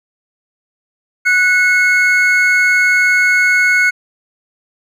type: tone pair together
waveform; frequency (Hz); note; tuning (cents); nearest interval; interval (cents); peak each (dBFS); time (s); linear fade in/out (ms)
triangle; 1478 / 2181; F#6 / C#7; -2 / -29; perfect fifth; 673; -10; 1.25-3.91; 20
effects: none